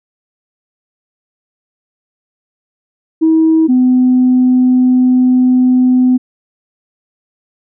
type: tone pair in turn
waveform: sine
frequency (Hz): 320.7 / 253.1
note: E4 / B3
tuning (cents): -48 / +43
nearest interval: major third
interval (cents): 409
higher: first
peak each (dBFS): -5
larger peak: neither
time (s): 3.21-3.68 / 3.68-6.18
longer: second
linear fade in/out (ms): 20
effects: tanh soft clip ceiling -2 dBFS